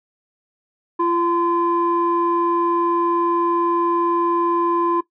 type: tone with low-pass filter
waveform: square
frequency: 342.2 Hz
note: F4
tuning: 35 cents flat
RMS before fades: -19 dBFS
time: 0.99-5.01 s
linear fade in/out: 10 ms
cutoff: 1000 Hz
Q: 3.3
effects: noise-tail reverb RT60 0.1 s tail -17 dB re dry